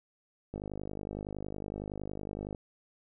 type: click train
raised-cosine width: 2 ms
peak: -25 dBFS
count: 103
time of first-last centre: 0.54-2.548 s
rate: 50.8 Hz
effects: none